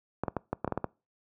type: clicks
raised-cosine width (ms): 1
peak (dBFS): -15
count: 9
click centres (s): 0.236 / 0.282 / 0.367 / 0.53 / 0.646 / 0.677 / 0.723 / 0.776 / 0.843
effects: noise-tail reverb RT60 0.3 s tail -24 dB re dry + high-pass 80 Hz 12 dB/octave